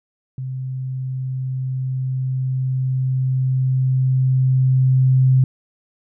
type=tone with level ramp; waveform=sine; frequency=130.3 Hz; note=C3; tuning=7 cents flat; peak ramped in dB=-24 to -10 dBFS; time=0.38-5.44 s; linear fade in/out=2 ms; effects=none